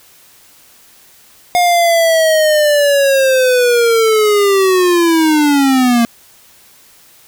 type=linear sweep; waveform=square; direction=down; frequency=715 to 230 Hz; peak=-9 dBFS; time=1.55-6.05 s; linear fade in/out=0 ms; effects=white hiss -45 dBFS RMS until 7.27 s